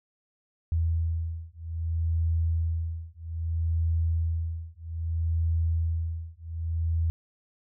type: beating tone pair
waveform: sine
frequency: 82 / 82.62 Hz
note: E2 / E2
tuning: -9 / +4 cents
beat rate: 0.62 Hz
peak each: -28 dBFS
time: 0.72-7.1 s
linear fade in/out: 0 ms
effects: none